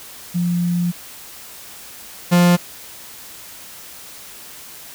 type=tone pair in turn; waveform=sine / 45% pulse; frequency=174.61 / 175.54 Hz; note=F3 / F3; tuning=0 / +9 cents; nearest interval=unison; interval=9 cents; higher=second; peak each=-16 / -10 dBFS; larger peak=second; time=0.34-0.92 / 2.31-2.57 s; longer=first; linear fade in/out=20 ms; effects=white hiss -38 dBFS RMS until 4.94 s